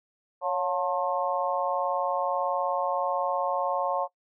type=harmonic tone with a mistuned harmonic; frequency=178.4 Hz; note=F3; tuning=37 cents sharp; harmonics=3 / 4 / 5 / 6; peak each=-29 / -31 / -30 / -31 dBFS; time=0.41-4.08 s; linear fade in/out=50 ms; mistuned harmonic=3; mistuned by=+62 cents; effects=noise-tail reverb RT60 0.1 s tail -20 dB re dry